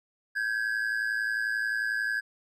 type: ring-modulated tone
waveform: triangle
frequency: 1621 Hz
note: G#6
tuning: 42 cents flat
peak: -22 dBFS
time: 0.35-2.21 s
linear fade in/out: 20 ms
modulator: 55.6 Hz
effects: none